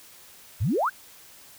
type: exponential sweep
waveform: sine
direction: up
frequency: 79.4 to 1666 Hz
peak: -21 dBFS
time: 0.6-0.9 s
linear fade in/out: 20 ms
effects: white hiss -50 dBFS RMS until 1.58 s